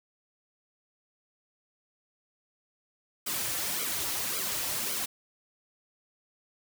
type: noise with flanger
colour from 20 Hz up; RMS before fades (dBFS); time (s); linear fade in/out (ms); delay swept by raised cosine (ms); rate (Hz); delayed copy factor
white; -32; 3.26-5.06; 10; 1.1 to 4.9; 1.8; -0.8
effects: none